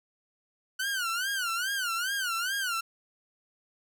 sawtooth tone with vibrato, 1477 Hz, F#6, 3 cents flat, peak -25 dBFS, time 0.79-2.81 s, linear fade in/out 10 ms, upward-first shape sine, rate 2.4 Hz, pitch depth 170 cents each way, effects none

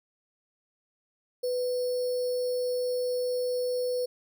sine tone with sample-and-hold, 497.7 Hz, B4, 13 cents sharp, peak -26 dBFS, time 1.43-4.06 s, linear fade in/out 10 ms, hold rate 4900 Hz, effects none

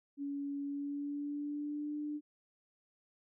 sine tone with pitch glide, 282.5 to 297.2 Hz, C#4 to D4, +33 to +21 cents, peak -36 dBFS, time 0.17-2.21 s, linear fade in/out 50 ms, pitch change +88 cents, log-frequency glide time 0.64-1.95 s, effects none

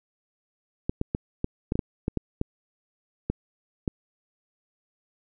clicks, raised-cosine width 3 ms, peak -12 dBFS, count 12, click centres 0.895 / 1.014 / 1.149 / 1.444 / 1.721 / 1.755 / 1.792 / 2.081 / 2.173 / 2.414 / 3.3 / 3.878 s, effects none

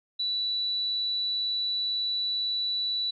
sine tone, 3951 Hz, B7, in tune, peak -26 dBFS, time 0.19-3.11 s, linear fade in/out 10 ms, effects none

